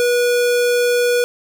square tone, 485.7 Hz, B4, 29 cents flat, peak -14 dBFS, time 0-1.24 s, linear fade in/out 0 ms, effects none

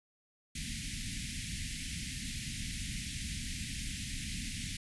pink band-stop noise, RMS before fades -39 dBFS, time 0.55-4.77 s, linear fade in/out 5 ms, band 260 to 1900 Hz, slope 48 dB/octave, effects resampled to 24000 Hz

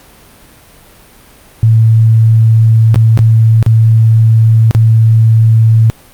sine tone with dropouts, 112.1 Hz, A2, 33 cents sharp, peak -3 dBFS, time 1.63-5.9 s, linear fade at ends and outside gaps 0 ms, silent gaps 2.944-2.958 / 3.175-3.19 / 3.627-3.663 / 4.71-4.749 s, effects pink hiss -40 dBFS RMS until 6.13 s + Opus 48 kbps

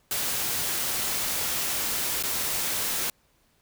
white noise with dropouts, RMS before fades -28 dBFS, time 0.11-3.1 s, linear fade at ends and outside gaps 1 ms, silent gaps 2.226-2.236 s, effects pink hiss -66 dBFS RMS until 3.61 s

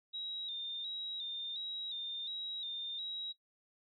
sine tone with vibrato, 3729 Hz, A#7, in tune, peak -38 dBFS, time 0.13-3.33 s, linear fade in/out 20 ms, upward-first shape square, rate 1.4 Hz, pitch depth 52 cents each way, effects noise-tail reverb RT60 0.1 s tail -18 dB re dry

